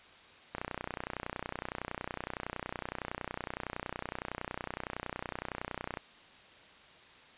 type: click train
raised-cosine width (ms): 0.5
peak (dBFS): -21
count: 168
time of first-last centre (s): 0.55-5.972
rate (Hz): 30.8
effects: white hiss -56 dBFS RMS until 7.37 s + resampled to 8000 Hz